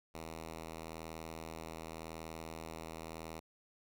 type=tone; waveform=5% pulse; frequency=80.9 Hz; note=E2; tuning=32 cents flat; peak=-33 dBFS; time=0.14-3.4 s; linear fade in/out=10 ms; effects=none